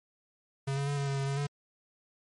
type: tone with pitch steps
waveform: square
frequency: 137 / 140 / 143 / 140.2 / 138.1 / 137.1 / 138.7 / 143.6 Hz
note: C#3 / C#3 / D3 / C#3 / C#3 / C#3 / C#3 / D3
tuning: -20 / +18 / -46 / +20 / -6 / -19 / +1 / -39 cents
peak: -30 dBFS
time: 0.67-1.47 s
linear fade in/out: 10 ms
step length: 100 ms
effects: MP3 48 kbps